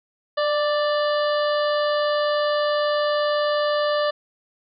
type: harmonic tone with a mistuned harmonic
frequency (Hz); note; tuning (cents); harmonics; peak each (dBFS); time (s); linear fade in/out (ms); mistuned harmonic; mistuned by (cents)
587.3; D5; 0; 1 / 2 / 3 / 5 / 6 / 7 / 8; -20 / -26 / -30 / -34 / -36 / -37 / -38; 0.37-4.11; 10; 1; +19
effects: none